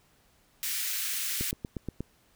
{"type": "high-pass noise", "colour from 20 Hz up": "white", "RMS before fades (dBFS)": -32, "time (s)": [0.63, 1.51], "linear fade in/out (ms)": 0, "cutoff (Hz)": 1600, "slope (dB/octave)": 24}
{"type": "click train", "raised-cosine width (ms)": 3, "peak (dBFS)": -20, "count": 6, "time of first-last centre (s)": [1.41, 2.006], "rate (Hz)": 8.39}
{"effects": ["pink hiss -65 dBFS RMS until 2.35 s"]}